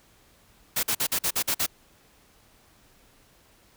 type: noise bursts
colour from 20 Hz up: white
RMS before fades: -25 dBFS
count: 8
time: 0.76-1.665 s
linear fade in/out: 10 ms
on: 72 ms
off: 47 ms
effects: pink hiss -59 dBFS RMS until 3.76 s